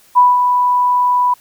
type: tone with ADSR envelope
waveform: sine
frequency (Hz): 987.8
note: B5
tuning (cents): 0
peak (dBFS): -4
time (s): 0.15-1.34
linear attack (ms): 28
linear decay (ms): 190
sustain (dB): -6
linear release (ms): 7
effects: white hiss -49 dBFS RMS until 1.4 s